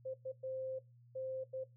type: tone bursts at uneven times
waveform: sine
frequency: 523.3 Hz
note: C5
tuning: in tune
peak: -39 dBFS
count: 5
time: 0.05-0.14 / 0.25-0.32 / 0.43-0.79 / 1.15-1.44 / 1.53-1.64 s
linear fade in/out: 10 ms
effects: noise-tail reverb RT60 0.2 s tail -17 dB re dry + added 120 Hz sine -60 dBFS peak until 1.76 s